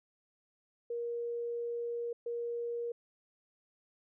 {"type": "tone bursts at uneven times", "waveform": "sine", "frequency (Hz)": 472.3, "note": "A#4", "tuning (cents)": 23, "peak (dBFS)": -34, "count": 2, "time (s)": [[0.9, 2.13], [2.26, 2.92]], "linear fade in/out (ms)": 5, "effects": []}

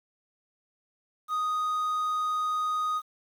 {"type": "tone with quantisation", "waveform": "triangle", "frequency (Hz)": 1244.5, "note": "D#6", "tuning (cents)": 0, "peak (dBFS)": -24, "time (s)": [1.28, 3.02], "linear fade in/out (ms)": 50, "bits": 9, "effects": []}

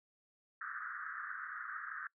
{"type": "band-pass noise", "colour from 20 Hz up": "pink", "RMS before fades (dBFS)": -44, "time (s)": [0.61, 2.07], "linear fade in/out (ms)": 2, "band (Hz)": [1200, 1800], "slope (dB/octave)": 96, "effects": ["noise-tail reverb RT60 0.1 s tail -22 dB re dry"]}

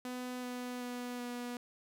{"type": "tone with pitch steps", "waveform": "sawtooth", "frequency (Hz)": [250, 247.8, 245.7, 243.6], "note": ["B3", "B3", "B3", "B3"], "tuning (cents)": [21, 6, -9, -24], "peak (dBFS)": -35, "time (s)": [0.05, 1.57], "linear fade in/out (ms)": 2, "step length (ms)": 380, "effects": []}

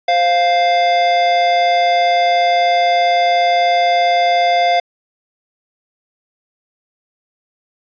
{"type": "tone pair together", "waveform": "square", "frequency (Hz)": [522, 699], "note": ["C5", "F5"], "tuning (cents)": [-4, 1], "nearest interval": "perfect fourth", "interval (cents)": 505, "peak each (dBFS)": [-22, -12], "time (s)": [0.08, 4.8], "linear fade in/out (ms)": 5, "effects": ["resampled to 11025 Hz", "8-bit"]}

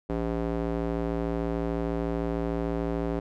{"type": "tone with band-pass filter", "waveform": "square", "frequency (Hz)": 56.8, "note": "A#1", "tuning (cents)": -44, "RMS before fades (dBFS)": -29, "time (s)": [0.09, 3.2], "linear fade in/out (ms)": 10, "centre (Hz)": 400, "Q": 1.1, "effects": []}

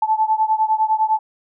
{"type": "beating tone pair", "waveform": "sine", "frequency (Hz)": [869, 878.9], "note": ["A5", "A5"], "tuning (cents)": [-22, -2], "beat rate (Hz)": 9.9, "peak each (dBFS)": [-17, -19], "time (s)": [0.02, 1.19], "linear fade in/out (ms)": 5, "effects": []}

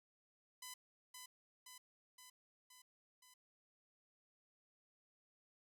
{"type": "tone with echo", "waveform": "5% pulse", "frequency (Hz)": 1006, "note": "B5", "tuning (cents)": 32, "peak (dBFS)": -37, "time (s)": [0.62, 0.74], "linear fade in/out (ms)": 5, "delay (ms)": 520, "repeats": 5, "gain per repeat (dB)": -3, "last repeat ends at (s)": 3.34, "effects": []}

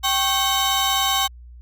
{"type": "tone cluster", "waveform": "35% pulse", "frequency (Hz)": [782, 1098, 3058, 3761], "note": ["G5", "C#6", "G7", "A#7"], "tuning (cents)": [-4, -17, -44, 15], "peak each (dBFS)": -22, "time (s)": [0.03, 1.28], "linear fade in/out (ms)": 20, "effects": ["added 60 Hz sine -39 dBFS peak until 1.61 s"]}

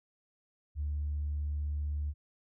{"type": "tone", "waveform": "sine", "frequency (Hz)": 73.7, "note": "D2", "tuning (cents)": 7, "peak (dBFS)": -30, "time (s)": [0.75, 2.14], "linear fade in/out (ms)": 50, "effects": ["tanh soft clip ceiling -27 dBFS"]}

